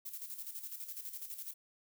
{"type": "noise with tremolo", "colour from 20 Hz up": "violet", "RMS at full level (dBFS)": -43, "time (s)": [0.05, 1.54], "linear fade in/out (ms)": 10, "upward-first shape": "square", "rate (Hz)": 12, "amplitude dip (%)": 60, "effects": []}